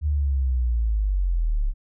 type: linear sweep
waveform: sine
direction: down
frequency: 76.2 to 33.1 Hz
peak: -19 dBFS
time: 0.01-1.74 s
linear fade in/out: 50 ms
effects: none